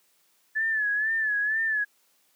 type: tone with vibrato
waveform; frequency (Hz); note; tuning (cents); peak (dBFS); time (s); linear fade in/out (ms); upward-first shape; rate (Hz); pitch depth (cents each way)
sine; 1729; A6; -31; -23; 0.55-1.85; 20; sine; 2.1; 72
effects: white hiss -66 dBFS RMS until 2.35 s + high-pass 200 Hz 12 dB/octave